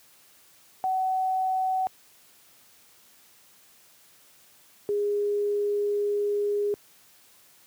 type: tone pair in turn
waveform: sine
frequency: 753 / 410.8 Hz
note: F#5 / G#4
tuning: +30 / -19 cents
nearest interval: minor seventh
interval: 1049 cents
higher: first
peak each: -23 dBFS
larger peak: neither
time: 0.84-1.87 / 4.89-6.74 s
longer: second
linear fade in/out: 0 ms
effects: white hiss -57 dBFS RMS until 7.66 s + high-pass 80 Hz 12 dB/octave